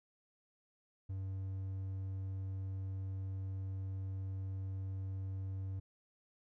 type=tone; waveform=triangle; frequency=95.8 Hz; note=G2; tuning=39 cents flat; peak=-36 dBFS; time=1.09-5.8 s; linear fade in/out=10 ms; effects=none